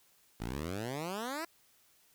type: exponential sweep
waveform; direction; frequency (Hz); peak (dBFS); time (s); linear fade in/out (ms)
10% pulse; up; 52.3 to 343.9; -28; 0.4-1.45; 5
effects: white hiss -67 dBFS RMS until 2.14 s